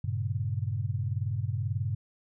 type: chord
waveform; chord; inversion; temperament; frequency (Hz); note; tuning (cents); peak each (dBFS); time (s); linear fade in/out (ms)
sine; G diminished; none; equal; 98 / 116.54 / 138.59; G2 / Bb2 / Db3; 0 / 0 / 0; -31 / -32 / -35; 0.04-1.95; 5
effects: none